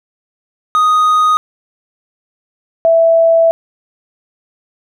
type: tone pair in turn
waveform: triangle / sine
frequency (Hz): 1244.5 / 660.4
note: D#6 / E5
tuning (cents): 0 / +3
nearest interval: major seventh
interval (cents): 1097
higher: first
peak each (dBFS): -6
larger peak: neither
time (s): 0.75-1.37 / 2.85-3.51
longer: second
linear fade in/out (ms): 0
effects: none